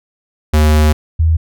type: tone pair in turn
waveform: square / sine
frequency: 76.4 / 80.73 Hz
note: D#2 / E2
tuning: -31 / -36 cents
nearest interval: minor second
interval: 95 cents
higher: second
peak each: -8 dBFS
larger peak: neither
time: 0.53-0.93 / 1.19-1.37 s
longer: first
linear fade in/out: 10 ms
effects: none